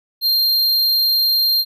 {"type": "tone", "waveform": "square", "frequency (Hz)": 4190, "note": "C8", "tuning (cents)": 2, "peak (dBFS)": -14, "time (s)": [0.21, 1.65], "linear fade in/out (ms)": 50, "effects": []}